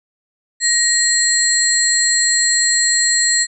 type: tone cluster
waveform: sine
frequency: 1884 / 4197 / 7390 / 7920 Hz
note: A#6 / C8 / A#8 / B8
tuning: +18 / +5 / -16 / +4 cents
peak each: -18 dBFS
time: 0.6-3.47 s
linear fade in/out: 50 ms
effects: none